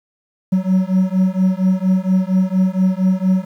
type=beating tone pair; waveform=triangle; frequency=185 / 189.3 Hz; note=F#3 / F#3; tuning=0 / +40 cents; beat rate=4.3 Hz; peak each=-14 dBFS; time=0.52-3.45 s; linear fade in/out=10 ms; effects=8-bit